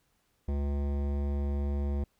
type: tone with hard clipping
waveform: sine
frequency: 71 Hz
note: C#2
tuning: 42 cents sharp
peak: -30 dBFS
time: 0.48-2.04 s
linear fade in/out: 5 ms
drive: 16 dB
effects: pink hiss -73 dBFS RMS until 2.19 s